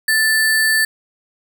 sine tone with sample-and-hold, 1760 Hz, A6, in tune, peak -12 dBFS, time 0.08-0.85 s, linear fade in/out 5 ms, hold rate 6300 Hz, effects none

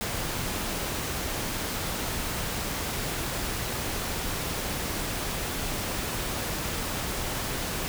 pink noise, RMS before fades -31 dBFS, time 0.01-7.88 s, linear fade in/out 0 ms, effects none

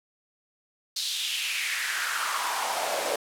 pink noise with high-pass filter sweep, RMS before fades -29 dBFS, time 0.96-3.16 s, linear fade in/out 5 ms, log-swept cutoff 4200 to 510 Hz, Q 3.3, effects low-pass 12000 Hz 12 dB/octave

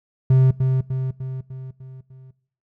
triangle tone with echo, 130.81 Hz, C3, in tune, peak -9 dBFS, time 0.3-0.51 s, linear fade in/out 5 ms, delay 300 ms, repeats 6, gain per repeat -5 dB, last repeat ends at 2.31 s, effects noise-tail reverb RT60 0.6 s tail -21 dB re dry

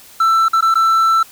triangle tone with dropouts, 1332 Hz, E6, 18 cents sharp, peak -8 dBFS, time 0.2-1.23 s, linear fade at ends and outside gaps 5 ms, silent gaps 0.484-0.532 / 0.609-0.624 / 0.742-0.754 s, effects white hiss -42 dBFS RMS until 1.31 s

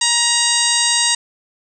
harmonic tone with a mistuned harmonic, 945 Hz, A#5, 23 cents sharp, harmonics 1 / 2 / 3 / 4 / 5 / 6 / 7 / 8 / 9, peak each -25 / -23 / -23 / -20 / -21 / -26 / -21 / -26 / -20 dBFS, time 0.01-1.15 s, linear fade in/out 5 ms, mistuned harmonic 9, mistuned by -62 cents, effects none

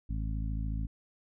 harmonic tone, 53.9 Hz, A1, 35 cents flat, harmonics 1 / 2 / 3 / 4 / 5, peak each -32 / -38 / -42 / -44 / -46 dBFS, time 0.09-0.87 s, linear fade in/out 10 ms, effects none

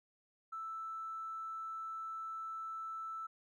triangle tone with tanh clipping, 1320 Hz, E6, 2 cents sharp, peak -40 dBFS, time 0.52-3.27 s, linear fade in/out 10 ms, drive 2 dB, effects none

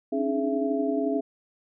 sine tone cluster, 271.5 / 293.5 / 305.1 / 420.3 / 668 Hz, C#4 / D4 / D#4 / G#4 / E5, -36 / -1 / -34 / +21 / +23 cents, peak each -27 / -34 / -32 / -29 / -30 dBFS, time 0.12-1.21 s, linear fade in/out 10 ms, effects none

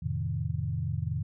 sine chord, F dominant seventh, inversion none, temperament equal, 87.31 / 110 / 130.81 / 155.56 Hz, F2 / A2 / C3 / Eb3, 0 / 0 / 0 / 0 cents, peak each -34 dBFS, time 0.02-1.23 s, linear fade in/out 10 ms, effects none

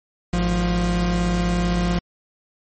40% pulse tone pair together, 53.36 / 176 Hz, G#1 / F3, +48 / +14 cents, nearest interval octave + major sixth, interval 2066 cents, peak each -22 / -19 dBFS, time 0.33-1.99 s, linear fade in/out 5 ms, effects MP3 32 kbps

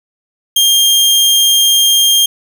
sawtooth tone, 3208 Hz, G7, 39 cents sharp, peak -4 dBFS, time 0.56-2.26 s, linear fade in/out 5 ms, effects none

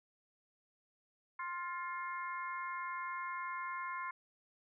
harmonic tone with a mistuned harmonic, 349.9 Hz, F4, 3 cents sharp, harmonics 3 / 4 / 5 / 6, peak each -40 / -47 / -48 / -47 dBFS, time 1.39-4.11 s, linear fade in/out 5 ms, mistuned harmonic 6, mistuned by +31 cents, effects none

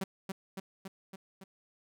sawtooth tone with echo, 191.9 Hz, G3, 37 cents flat, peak -28 dBFS, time 0.01-0.04 s, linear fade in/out 5 ms, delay 280 ms, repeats 5, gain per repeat -3 dB, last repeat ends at 1.44 s, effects none

